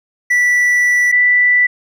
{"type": "tone pair in turn", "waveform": ["triangle", "sine"], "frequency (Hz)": [1963, 1974.4], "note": ["B6", "B6"], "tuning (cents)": [-11, -1], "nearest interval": "unison", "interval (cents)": 10, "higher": "second", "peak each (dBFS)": -8, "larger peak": "neither", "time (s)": [[0.3, 1.12], [1.12, 1.67]], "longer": "first", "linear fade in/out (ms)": 10, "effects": []}